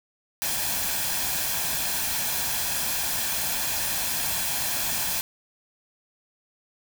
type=noise with comb filter; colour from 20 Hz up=white; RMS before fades=-27 dBFS; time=0.42-5.21 s; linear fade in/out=0 ms; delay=1.2 ms; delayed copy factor=+0.5; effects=none